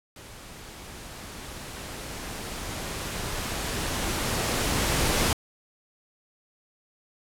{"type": "noise with level ramp", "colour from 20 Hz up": "pink", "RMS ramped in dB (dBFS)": [-45, -23], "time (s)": [0.16, 5.33], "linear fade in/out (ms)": 2, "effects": ["low-pass 12000 Hz 12 dB/octave"]}